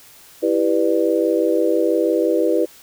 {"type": "chord", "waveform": "sine", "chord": "E minor seventh", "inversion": "none", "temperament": "just", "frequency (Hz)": [329.6, 395.6, 494.4, 593.3], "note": ["E4", "G4", "B4", "D5"], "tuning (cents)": [0, 16, 2, 18], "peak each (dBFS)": [-19, -21, -19, -23], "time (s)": [0.42, 2.66], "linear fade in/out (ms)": 20, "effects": ["white hiss -46 dBFS RMS until 2.82 s"]}